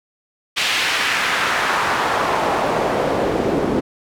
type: noise with band-pass filter sweep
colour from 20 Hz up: pink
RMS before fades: -19 dBFS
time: 0.56-3.81 s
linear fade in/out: 20 ms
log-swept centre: 2900 to 320 Hz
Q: 1.3
effects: none